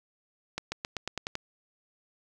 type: accelerating click train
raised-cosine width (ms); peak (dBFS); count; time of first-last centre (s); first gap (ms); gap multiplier
0.2; -15; 8; 0.58-1.354; 140; 0.92
effects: none